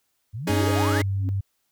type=exponential sweep; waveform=sine; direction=up; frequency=95.8 to 2217 Hz; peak=-29 dBFS; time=0.33-1.03 s; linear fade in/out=20 ms
type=chord; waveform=sawtooth; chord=C# suspended second; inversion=none; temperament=equal with one note detuned; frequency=281.2 / 311.1 / 415.3 Hz; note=C#4 / D#4 / G#4; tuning=+25 / 0 / 0 cents; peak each=-23 dBFS; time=0.47-1.02 s; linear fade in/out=5 ms
type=tone with pitch glide; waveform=sine; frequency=97.1 to 98 Hz; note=G2 to G2; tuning=-16 to 0 cents; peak=-22 dBFS; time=0.49-1.41 s; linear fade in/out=10 ms; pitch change=+16 cents; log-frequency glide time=0.89-1.2 s
type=tone with exponential growth; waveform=sine; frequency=270 Hz; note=C#4; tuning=45 cents flat; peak=-27 dBFS; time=1.12-1.29 s; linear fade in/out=0 ms; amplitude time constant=36 ms
effects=white hiss -72 dBFS RMS until 1.71 s